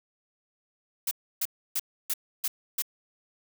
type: noise bursts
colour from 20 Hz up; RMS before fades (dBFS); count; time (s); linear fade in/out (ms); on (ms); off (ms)
blue; -28; 6; 1.07-2.822; 5; 42; 300
effects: none